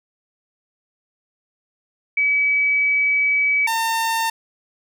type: tone pair in turn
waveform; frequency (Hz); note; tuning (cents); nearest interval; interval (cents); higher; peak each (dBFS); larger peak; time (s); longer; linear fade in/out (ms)
sine / sawtooth; 2284 / 906.4; D7 / A#5; -49 / -49; octave + major third; 1600; first; -15; neither; 2.17-3.67 / 3.67-4.3; first; 5
effects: none